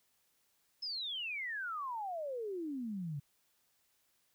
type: exponential sweep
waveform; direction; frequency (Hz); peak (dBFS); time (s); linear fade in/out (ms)
sine; down; 5274 to 136.6; -37; 0.82-3.2; 10
effects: white hiss -75 dBFS RMS until 4.34 s